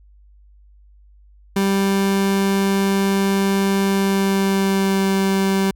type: tone with pitch glide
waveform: 30% pulse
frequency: 196 to 193.75 Hz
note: G3 to G3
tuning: 0 to -20 cents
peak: -13 dBFS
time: 1.56-5.71 s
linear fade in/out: 5 ms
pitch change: -20 cents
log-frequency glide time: 3.84-5.08 s
effects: added 50 Hz sine -46 dBFS peak until 5.75 s